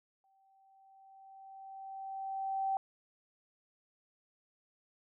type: tone with exponential growth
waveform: sine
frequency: 775 Hz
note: G5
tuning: 20 cents flat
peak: -29 dBFS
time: 0.24-2.77 s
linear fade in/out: 1 ms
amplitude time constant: 550 ms
effects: none